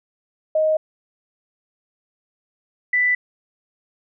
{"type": "tone pair in turn", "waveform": "sine", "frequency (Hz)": [625, 1984.3], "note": ["D#5", "B6"], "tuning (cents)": [8, 8], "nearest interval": "octave + minor sixth", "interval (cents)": 2000, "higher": "second", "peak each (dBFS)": -15, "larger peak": "neither", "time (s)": [[0.55, 0.77], [2.93, 3.15]], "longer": "neither", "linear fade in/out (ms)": 5, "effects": []}